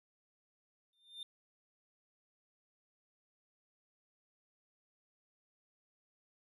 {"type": "tone with exponential growth", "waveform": "triangle", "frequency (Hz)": 3605, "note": "A7", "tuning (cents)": 41, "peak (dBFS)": -39, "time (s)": [0.93, 1.23], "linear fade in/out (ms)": 2, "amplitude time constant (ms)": 65, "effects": ["resampled to 32000 Hz"]}